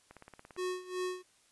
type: click train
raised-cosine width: 0.5 ms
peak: -35 dBFS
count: 9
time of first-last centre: 0.11-0.565 s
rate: 17.6 Hz
type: tone with tremolo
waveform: square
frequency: 366 Hz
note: F#4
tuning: 19 cents flat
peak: -33 dBFS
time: 0.57-1.23 s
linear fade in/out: 20 ms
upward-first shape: sine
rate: 2.7 Hz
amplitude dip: 85%
effects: white hiss -67 dBFS RMS until 1.51 s + resampled to 24000 Hz